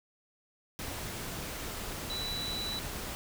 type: tone in noise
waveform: sine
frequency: 3951 Hz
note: B7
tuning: in tune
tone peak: -35 dBFS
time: 2.1-2.79 s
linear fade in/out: 0 ms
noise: pink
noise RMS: -39 dBFS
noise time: 0.79-3.15 s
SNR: +1 dB
effects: none